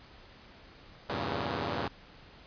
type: chord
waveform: 5% pulse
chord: E diminished seventh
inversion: none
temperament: equal with one note detuned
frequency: 82.41 / 98 / 116.95 / 138.59 Hz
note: E2 / G2 / Bb2 / Db3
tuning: 0 / 0 / +6 / 0 cents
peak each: -26 dBFS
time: 1.09-1.88 s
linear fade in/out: 5 ms
effects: pink hiss -54 dBFS RMS until 2.46 s + resampled to 11025 Hz